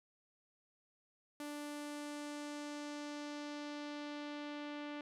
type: tone with low-pass filter sweep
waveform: sawtooth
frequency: 293.7 Hz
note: D4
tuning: in tune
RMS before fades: -45 dBFS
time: 1.4-5.01 s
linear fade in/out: 2 ms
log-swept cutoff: 12000 to 3000 Hz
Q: 1.3
effects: none